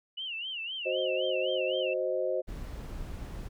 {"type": "tone with vibrato", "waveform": "sine", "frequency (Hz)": 2891, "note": "F#7", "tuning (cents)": -41, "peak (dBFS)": -34, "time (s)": [0.17, 1.94], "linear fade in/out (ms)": 10, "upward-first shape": "sine", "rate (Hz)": 3.9, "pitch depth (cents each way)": 160}
{"type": "chord", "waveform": "sine", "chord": "C diminished", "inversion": "second", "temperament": "equal", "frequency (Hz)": [370, 523.3, 622.3], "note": ["Gb4", "C5", "Eb5"], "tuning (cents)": [0, 0, 0], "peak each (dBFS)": [-34, -30, -33], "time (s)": [0.85, 2.42], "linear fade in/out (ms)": 20}
{"type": "noise", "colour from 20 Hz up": "brown", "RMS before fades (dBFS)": -39, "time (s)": [2.47, 3.49], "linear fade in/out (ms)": 20}
{"effects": []}